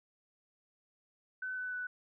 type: tone with pitch steps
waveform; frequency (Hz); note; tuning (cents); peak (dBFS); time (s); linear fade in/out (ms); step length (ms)
sine; 1513 / 1500.8 / 1488.7; F#6 / F#6 / F#6; +38 / +24 / +10; -36; 1.42-1.87; 5; 150
effects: none